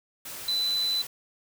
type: tone in noise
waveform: sine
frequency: 4003 Hz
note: B7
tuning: 23 cents sharp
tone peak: -24 dBFS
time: 0.48-1.02 s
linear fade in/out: 5 ms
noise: white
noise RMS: -39 dBFS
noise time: 0.25-1.07 s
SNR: +12 dB
effects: none